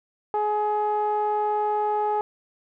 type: tone with low-pass filter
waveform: sawtooth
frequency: 421 Hz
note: G#4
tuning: 24 cents sharp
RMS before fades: -24 dBFS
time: 0.34-2.21 s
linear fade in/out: 0 ms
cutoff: 920 Hz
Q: 4.3
effects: none